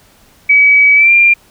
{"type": "tone with pitch glide", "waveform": "sine", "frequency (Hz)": [2278, 2387], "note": ["C#7", "D7"], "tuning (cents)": [47, 28], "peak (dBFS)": -4, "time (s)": [0.49, 1.34], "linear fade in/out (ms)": 10, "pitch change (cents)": 81, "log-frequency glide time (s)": [0.95, 1.12], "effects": ["pink hiss -47 dBFS RMS until 1.5 s"]}